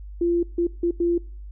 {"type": "tone bursts at uneven times", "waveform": "sine", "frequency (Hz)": 344, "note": "F4", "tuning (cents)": -26, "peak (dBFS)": -18, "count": 4, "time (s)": [[0.21, 0.43], [0.58, 0.67], [0.83, 0.91], [1, 1.18]], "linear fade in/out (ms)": 5, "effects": ["noise-tail reverb RT60 0.5 s tail -23 dB re dry", "added 50 Hz sine -35 dBFS peak until 1.51 s"]}